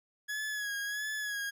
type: tone with vibrato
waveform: 40% pulse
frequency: 1679 Hz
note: G#6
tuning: 18 cents sharp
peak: -33 dBFS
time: 0.28-1.51 s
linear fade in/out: 20 ms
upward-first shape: sine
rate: 1.5 Hz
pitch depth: 47 cents each way
effects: none